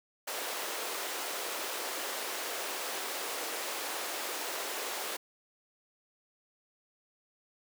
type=high-pass noise; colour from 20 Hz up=pink; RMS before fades=-37 dBFS; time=0.27-5.17 s; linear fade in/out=10 ms; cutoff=390 Hz; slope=24 dB/octave; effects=none